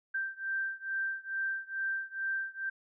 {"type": "beating tone pair", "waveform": "sine", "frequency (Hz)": [1568, 1570.3], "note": ["G6", "G6"], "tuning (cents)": [0, 3], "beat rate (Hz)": 2.3, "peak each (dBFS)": [-35, -36], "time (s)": [0.14, 2.7], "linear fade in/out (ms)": 10, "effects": []}